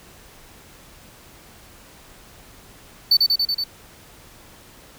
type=tone with echo; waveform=triangle; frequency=4516 Hz; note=C#8; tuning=31 cents sharp; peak=-10 dBFS; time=3.11-3.17 s; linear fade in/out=5 ms; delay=94 ms; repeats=5; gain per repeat=-2 dB; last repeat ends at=3.64 s; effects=pink hiss -47 dBFS RMS until 4.98 s